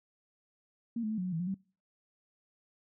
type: tone with pitch steps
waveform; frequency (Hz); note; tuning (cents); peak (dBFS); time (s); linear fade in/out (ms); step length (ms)
sine; 232.5 / 215 / 218.7 / 182.1 / 183.3 / 162.5 / 178.2 / 192.6; A#3 / A3 / A3 / F#3 / F#3 / E3 / F3 / G3; -4 / -40 / -10 / -27 / -16 / -24 / +35 / -30; -31; 0.96-1.544; 5; 73
effects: noise-tail reverb RT60 0.4 s tail -25 dB re dry